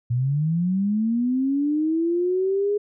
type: linear sweep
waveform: sine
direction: up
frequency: 116.54 to 416.8 Hz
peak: -19 dBFS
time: 0.1-2.78 s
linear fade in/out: 10 ms
effects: none